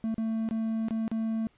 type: tone with dropouts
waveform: triangle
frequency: 223.1 Hz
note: A3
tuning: 24 cents sharp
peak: -25 dBFS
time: 0.04-1.47 s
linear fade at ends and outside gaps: 0 ms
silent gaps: 0.143-0.181 / 0.489-0.51 / 0.884-0.908 / 1.079-1.115 s
effects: pink hiss -66 dBFS RMS until 1.57 s + resampled to 8000 Hz